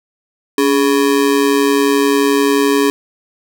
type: ring-modulated tone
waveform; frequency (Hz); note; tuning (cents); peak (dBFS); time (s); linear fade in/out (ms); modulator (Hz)
square; 350; F4; +4; -8; 0.58-2.9; 0; 65.7
effects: none